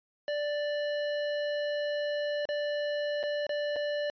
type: tone with dropouts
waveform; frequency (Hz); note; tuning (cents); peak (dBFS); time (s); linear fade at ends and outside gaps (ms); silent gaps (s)
square; 587.3; D5; 0; -30; 0.28-4.1; 1; 2.454-2.489 / 3.23-3.236 / 3.467-3.493 / 3.76-3.764
effects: resampled to 11025 Hz